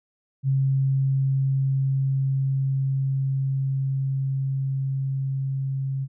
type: tone with level ramp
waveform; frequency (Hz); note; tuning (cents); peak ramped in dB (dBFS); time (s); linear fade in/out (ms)
sine; 135.1; C#3; -44; -18 to -24; 0.43-6.08; 50
effects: none